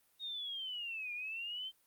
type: linear two-way sweep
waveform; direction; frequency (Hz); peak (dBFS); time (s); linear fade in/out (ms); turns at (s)
sine; down then up; 3749 to 2400 to 3138; -39; 0.19-1.72; 50; 1.13
effects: white hiss -72 dBFS RMS until 1.86 s + Opus 32 kbps